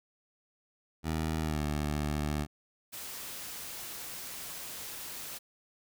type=tone with pitch glide; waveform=15% pulse; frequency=79.4 to 74.51 Hz; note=D#2 to D2; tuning=+36 to +26 cents; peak=-24 dBFS; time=1.03-2.47 s; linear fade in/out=50 ms; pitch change=-110 cents; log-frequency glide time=1.4-1.62 s
type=noise; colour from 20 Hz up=white; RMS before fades=-42 dBFS; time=2.92-5.39 s; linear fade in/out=20 ms
effects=none